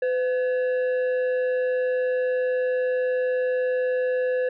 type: tone pair together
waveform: sine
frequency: 505.4 / 1700 Hz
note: B4 / G#6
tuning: +40 / +40 cents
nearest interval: octave + major sixth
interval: 2100 cents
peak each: -19 / -30 dBFS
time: 0.02-4.49 s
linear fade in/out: 5 ms
effects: tanh soft clip ceiling -19 dBFS